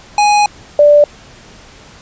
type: tone pair in turn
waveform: square / sine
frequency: 830.6 / 587.3 Hz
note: G#5 / D5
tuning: 0 / 0 cents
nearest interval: tritone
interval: 600 cents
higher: first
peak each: -8 / -3 dBFS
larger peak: second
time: 0.18-0.46 / 0.79-1.04 s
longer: first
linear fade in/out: 2 ms
effects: pink hiss -39 dBFS RMS until 2.01 s + resampled to 16000 Hz